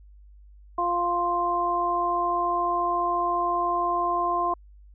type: harmonic tone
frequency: 349.2 Hz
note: F4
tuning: in tune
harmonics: 1 / 2 / 3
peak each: -31 / -27 / -24 dBFS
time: 0.78-4.54 s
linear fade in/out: 5 ms
effects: added 50 Hz sine -47 dBFS peak until 4.94 s